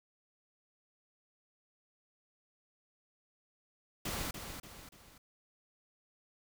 pink noise with echo, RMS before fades -38 dBFS, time 4.05-4.31 s, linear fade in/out 5 ms, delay 290 ms, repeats 3, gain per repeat -7 dB, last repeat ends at 5.18 s, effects none

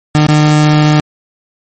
30% pulse tone with dropouts, 151.2 Hz, D#3, 49 cents flat, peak -3 dBFS, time 0.15-1 s, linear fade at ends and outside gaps 0 ms, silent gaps 0.267-0.286 s, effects MP3 32 kbps

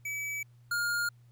square tone pair in turn, 2290 / 1416.1 Hz, D7 / F6, -44 / +24 cents, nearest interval minor sixth, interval 832 cents, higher first, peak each -34 / -29 dBFS, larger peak second, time 0.05-0.43 / 0.71-1.09 s, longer neither, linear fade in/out 5 ms, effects added 120 Hz sine -55 dBFS peak until 1.31 s + pink hiss -73 dBFS RMS until 1.31 s

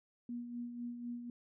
sine tone with tremolo, 240 Hz, B3, 49 cents flat, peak -38 dBFS, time 0.29-1.3 s, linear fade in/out 2 ms, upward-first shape sine, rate 4 Hz, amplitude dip 50%, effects none

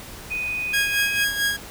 sine tone with pitch glide, 2489 to 2518 Hz, D#7 to D#7, 0 to +20 cents, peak -24 dBFS, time 0.3-1.25 s, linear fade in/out 20 ms, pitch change +20 cents, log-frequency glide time 0.85-1.06 s
sawtooth tone with tremolo, 1641 Hz, G#6, 21 cents flat, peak -15 dBFS, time 0.73-1.57 s, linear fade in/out 10 ms, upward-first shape sine, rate 4.5 Hz, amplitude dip 60%
effects pink hiss -39 dBFS RMS until 1.7 s

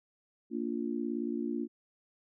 sine chord, Bb major, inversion none, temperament just, 233.1 / 291.4 / 349.6 Hz, Bb3 / D4 / F4, 0 / -13 / +2 cents, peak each -35 / -36 / -37 dBFS, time 0.5-1.68 s, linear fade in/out 50 ms, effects none

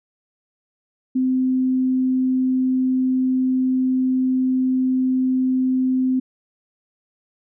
sine tone, 258 Hz, C4, 24 cents flat, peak -16 dBFS, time 1.15-6.2 s, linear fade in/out 10 ms, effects none

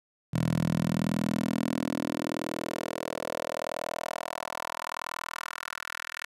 10% pulse tone with high-pass filter sweep, 40.76 Hz, E1, 19 cents flat, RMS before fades -32 dBFS, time 0.33-6.26 s, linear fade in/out 10 ms, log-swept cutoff 140 to 1700 Hz, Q 2.5, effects resampled to 32000 Hz

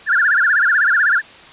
sine tone with vibrato, 1568 Hz, G6, in tune, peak -11 dBFS, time 0.06-1.22 s, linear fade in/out 50 ms, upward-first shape sine, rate 16 Hz, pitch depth 220 cents each way, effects white hiss -40 dBFS RMS until 1.52 s + resampled to 8000 Hz

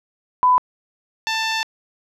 sine / 10% pulse tone pair in turn, 1000 / 888.3 Hz, B5 / A5, +21 / +16 cents, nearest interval major second, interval 205 cents, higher first, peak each -11 dBFS, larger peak neither, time 0.43-0.58 / 1.27-1.63 s, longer second, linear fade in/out 0 ms, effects low-pass 6000 Hz 12 dB/octave

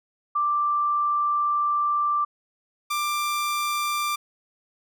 sine / sawtooth tone pair in turn, 1177 / 1183.8 Hz, D6 / D6, +3 / +13 cents, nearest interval unison, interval 10 cents, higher second, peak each -20 dBFS, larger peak neither, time 0.35-2.25 / 2.9-4.16 s, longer first, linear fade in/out 10 ms, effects none

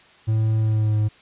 triangle tone with pitch glide, 110 to 106.75 Hz, A2 to G#2, 0 to +48 cents, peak -15 dBFS, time 0.27-1.09 s, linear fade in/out 20 ms, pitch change -52 cents, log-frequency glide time 0.59-0.97 s, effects white hiss -51 dBFS RMS until 1.21 s + resampled to 8000 Hz

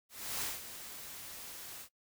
white noise with ADSR envelope, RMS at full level -36 dBFS, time 0.09-1.89 s, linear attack 330 ms, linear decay 180 ms, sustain -11 dB, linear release 79 ms, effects noise-tail reverb RT60 0.1 s tail -20 dB re dry

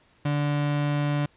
35% pulse tone, 145.9 Hz, D3, 11 cents flat, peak -21 dBFS, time 0.25-1.26 s, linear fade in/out 5 ms, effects pink hiss -61 dBFS RMS until 1.36 s + resampled to 8000 Hz

